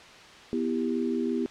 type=chord; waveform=sine; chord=E minor; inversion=second; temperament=just; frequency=247.2 / 329.6 / 395.6 Hz; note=B3 / E4 / G4; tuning=+2 / 0 / +16 cents; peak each=-28 / -31 / -31 dBFS; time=0.53-1.46 s; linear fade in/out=0 ms; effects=white hiss -48 dBFS RMS until 1.5 s + low-pass 4000 Hz 12 dB/octave